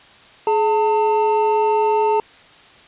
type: tone pair together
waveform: triangle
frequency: 423.5 / 897.4 Hz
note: G#4 / A5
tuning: +34 / +34 cents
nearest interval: octave + minor second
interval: 1300 cents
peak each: -15 dBFS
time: 0.47-2.2 s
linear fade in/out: 2 ms
effects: white hiss -46 dBFS RMS until 2.87 s + resampled to 8000 Hz